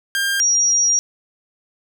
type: tone pair in turn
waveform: sawtooth / sine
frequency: 1600 / 5702 Hz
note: G6 / F8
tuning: +35 / +35 cents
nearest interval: octave + minor seventh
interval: 2200 cents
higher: second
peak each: -14 / -13 dBFS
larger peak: second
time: 0.15-0.4 / 0.4-0.99 s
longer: second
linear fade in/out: 0 ms
effects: none